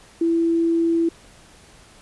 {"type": "tone", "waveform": "sine", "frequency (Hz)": 333.1, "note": "E4", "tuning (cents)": 18, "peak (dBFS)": -16, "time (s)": [0.21, 1.09], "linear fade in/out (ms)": 5, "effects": ["pink hiss -49 dBFS RMS until 2.01 s", "resampled to 24000 Hz"]}